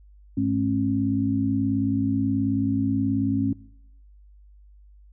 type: tone cluster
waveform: sine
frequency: 103.2 / 212.7 / 271.3 Hz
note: G#2 / G#3 / C#4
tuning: -10 / +42 / -37 cents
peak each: -28 / -27 / -22 dBFS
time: 0.37-3.53 s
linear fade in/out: 5 ms
effects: noise-tail reverb RT60 0.8 s tail -22 dB re dry + added 50 Hz sine -48 dBFS peak until 5.12 s